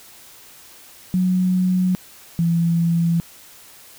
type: tone pair in turn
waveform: sine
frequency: 183.6 / 168.42 Hz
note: F#3 / E3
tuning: -13 / +37 cents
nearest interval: minor second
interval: 150 cents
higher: first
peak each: -15 / -15 dBFS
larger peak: neither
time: 1.14-1.95 / 2.39-3.2 s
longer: neither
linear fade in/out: 0 ms
effects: white hiss -45 dBFS RMS until 3.98 s